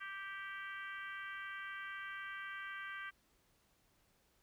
harmonic tone with a mistuned harmonic, 392 Hz, G4, in tune, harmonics 3 / 4 / 5 / 6 / 7 / 8, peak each -50 / -46 / -50 / -54 / -59 / -58 dBFS, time 0-3.11 s, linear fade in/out 20 ms, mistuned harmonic 6, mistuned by -29 cents, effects pink hiss -74 dBFS RMS until 4.42 s

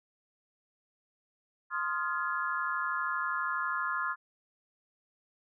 sine chord, F minor seventh, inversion second, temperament equal with one note detuned, 1046.5 / 1244.5 / 1396.9 / 1694.2 Hz, C6 / Eb6 / F6 / Ab6, 0 / 0 / 0 / +34 cents, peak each -35 / -36 / -34 / -37 dBFS, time 1.7-4.16 s, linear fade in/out 50 ms, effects none

